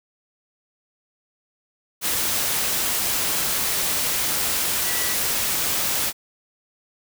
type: tone in noise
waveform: sine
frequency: 1953 Hz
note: B6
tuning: 20 cents flat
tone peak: -32 dBFS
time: 4.84-5.17 s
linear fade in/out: 50 ms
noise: white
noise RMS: -23 dBFS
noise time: 2.01-6.13 s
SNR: -12 dB
effects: none